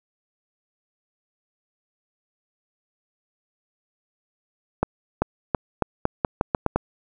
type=accelerating click train; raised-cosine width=1 ms; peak=-5 dBFS; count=10; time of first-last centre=4.83-6.76 s; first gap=390 ms; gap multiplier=0.84; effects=none